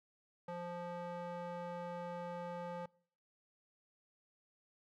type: tone with band-pass filter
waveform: square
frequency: 174.61 Hz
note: F3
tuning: in tune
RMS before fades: -44 dBFS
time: 0.48-2.86 s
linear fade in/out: 5 ms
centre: 720 Hz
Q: 1.5
effects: noise-tail reverb RT60 0.6 s tail -25 dB re dry

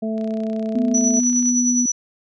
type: harmonic tone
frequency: 220 Hz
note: A3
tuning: in tune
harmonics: 1 / 2 / 3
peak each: -22 / -30 / -28 dBFS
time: 0.02-1.2 s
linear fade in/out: 10 ms
type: click train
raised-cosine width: 0.2 ms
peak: -26 dBFS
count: 42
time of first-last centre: 0.18-1.49 s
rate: 31.3 Hz
type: tone with pitch glide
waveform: sine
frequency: 246.9 to 245.5 Hz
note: B3 to B3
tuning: 0 to -10 cents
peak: -17 dBFS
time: 0.75-1.86 s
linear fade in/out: 5 ms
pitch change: -10 cents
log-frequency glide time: 0.99-1.22 s
type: tone with tremolo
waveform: sine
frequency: 5920 Hz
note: F#8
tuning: in tune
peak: -16 dBFS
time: 0.94-1.92 s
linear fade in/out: 5 ms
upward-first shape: sine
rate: 9.7 Hz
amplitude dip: 55%
effects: none

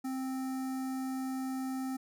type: tone with notch filter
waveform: square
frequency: 262.1 Hz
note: C4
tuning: 3 cents sharp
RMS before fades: -36 dBFS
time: 0.04-1.97 s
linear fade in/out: 10 ms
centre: 3100 Hz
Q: 0.65
effects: none

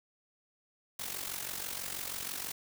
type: noise with amplitude modulation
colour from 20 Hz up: white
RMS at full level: -36 dBFS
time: 0.99-2.52 s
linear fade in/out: 5 ms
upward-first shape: sine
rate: 46.2 Hz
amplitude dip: 70%
effects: none

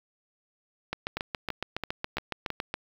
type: two click trains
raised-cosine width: 0.3 ms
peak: -14 / -15 dBFS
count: 14 / 5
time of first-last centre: 0.93-2.741 / 1.17-2.503 s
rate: 7.18 / 3 Hz
effects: 7-bit

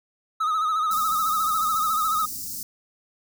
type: tone with vibrato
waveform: triangle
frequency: 1267 Hz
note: D#6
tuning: 31 cents sharp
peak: -19 dBFS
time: 0.4-2.26 s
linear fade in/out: 10 ms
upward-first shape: sine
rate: 14 Hz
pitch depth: 62 cents each way
type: band-stop noise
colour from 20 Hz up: white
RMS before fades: -33 dBFS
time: 0.91-2.63 s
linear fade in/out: 2 ms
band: 300 to 4800 Hz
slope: 48 dB/octave
effects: none

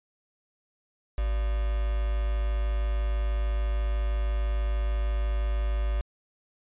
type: tone with quantisation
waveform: sine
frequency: 53.1 Hz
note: G#1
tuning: 39 cents sharp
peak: -24 dBFS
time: 1.18-6.01 s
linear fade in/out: 0 ms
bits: 6
effects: resampled to 8000 Hz

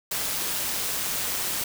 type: noise with amplitude modulation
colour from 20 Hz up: white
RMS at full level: -26 dBFS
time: 0.11-1.64 s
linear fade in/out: 5 ms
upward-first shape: sine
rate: 196 Hz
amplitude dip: 50%
effects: none

